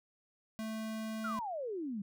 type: tone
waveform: square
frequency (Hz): 220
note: A3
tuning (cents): 0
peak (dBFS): -38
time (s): 0.59-1.39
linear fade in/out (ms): 0
type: exponential sweep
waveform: sine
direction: down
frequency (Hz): 1463 to 190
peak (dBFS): -36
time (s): 1.24-2.02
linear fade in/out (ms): 5
effects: none